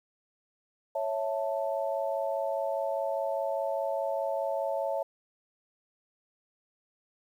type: chord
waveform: sine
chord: A major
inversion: first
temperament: equal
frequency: 554.4 / 659.3 / 880 Hz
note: C#5 / E5 / A5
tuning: 0 / 0 / 0 cents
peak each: -31 / -32 / -36 dBFS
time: 0.95-5.03 s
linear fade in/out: 5 ms
effects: 10-bit